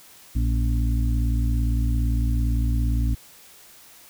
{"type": "harmonic tone with a mistuned harmonic", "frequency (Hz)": 57.6, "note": "A#1", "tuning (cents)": -20, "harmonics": [1, 2, 4, 5], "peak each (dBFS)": [-20, -26, -32, -34], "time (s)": [0.35, 3.15], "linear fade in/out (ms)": 10, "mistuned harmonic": 4, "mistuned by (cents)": 46, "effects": ["white hiss -49 dBFS RMS until 4.09 s"]}